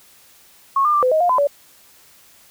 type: tone with pitch steps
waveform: sine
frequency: 1095 / 1202 / 1180 / 508 / 628 / 707 / 1013 / 571 Hz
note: C#6 / D6 / D6 / B4 / D#5 / F5 / B5 / D5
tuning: -22 / +40 / +8 / +49 / +16 / +21 / +44 / -49 cents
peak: -13 dBFS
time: 0.76-1.472 s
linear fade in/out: 5 ms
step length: 89 ms
effects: white hiss -50 dBFS RMS until 2.5 s